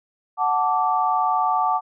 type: chord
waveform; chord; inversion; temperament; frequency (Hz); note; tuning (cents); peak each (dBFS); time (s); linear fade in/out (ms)
sine; D major; first; equal with one note detuned; 740 / 880 / 1165.2; F#5 / A5 / D6; 0 / 0 / -14; -22; 0.37-1.81; 50
effects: none